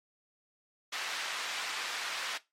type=band-pass noise; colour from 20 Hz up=pink; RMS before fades=-37 dBFS; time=0.92-2.38 s; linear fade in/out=10 ms; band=1200 to 4800 Hz; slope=12 dB/octave; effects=noise-tail reverb RT60 0.2 s tail -17 dB re dry + MP3 64 kbps